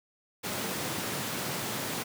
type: high-pass noise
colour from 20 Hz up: pink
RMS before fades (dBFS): -34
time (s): 0.43-2.04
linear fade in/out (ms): 20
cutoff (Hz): 120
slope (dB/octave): 24
effects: none